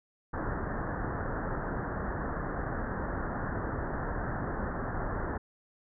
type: low-pass noise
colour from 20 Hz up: pink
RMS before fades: -34 dBFS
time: 0.33-5.38 s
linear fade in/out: 10 ms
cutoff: 1800 Hz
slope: 96 dB/octave
effects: none